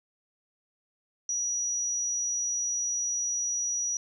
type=tone; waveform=sine; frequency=5820 Hz; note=F#8; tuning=29 cents flat; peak=-27 dBFS; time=1.29-3.97 s; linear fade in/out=2 ms; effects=11-bit